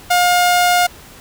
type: tone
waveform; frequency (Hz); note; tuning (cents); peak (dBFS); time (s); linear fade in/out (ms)
sawtooth; 712; F5; +33; -7; 0.1-0.87; 10
effects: pink hiss -40 dBFS RMS until 1.2 s